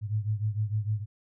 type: beating tone pair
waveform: sine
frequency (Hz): 104.5 / 111.1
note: G#2 / A2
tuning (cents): +11 / +17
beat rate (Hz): 6.6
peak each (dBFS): -28 / -31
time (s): 0.01-1.06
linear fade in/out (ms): 50
effects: none